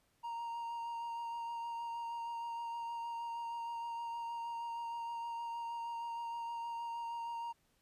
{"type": "tone with vibrato", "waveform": "triangle", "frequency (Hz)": 932.3, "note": "A#5", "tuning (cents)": 0, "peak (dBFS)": -37, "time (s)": [0.23, 7.53], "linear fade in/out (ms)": 20, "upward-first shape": "sine", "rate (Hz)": 6.4, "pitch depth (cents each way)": 13, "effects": ["pink hiss -75 dBFS RMS until 7.81 s", "resampled to 32000 Hz"]}